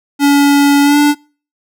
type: tone with pitch glide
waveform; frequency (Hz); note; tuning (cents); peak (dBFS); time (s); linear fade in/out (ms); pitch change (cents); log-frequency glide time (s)
square; 284.3 to 292.3; C#4 to D4; +44 to -8; -7; 0.19-1.15; 50; +48; 0.83-0.98
effects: noise-tail reverb RT60 0.4 s tail -26 dB re dry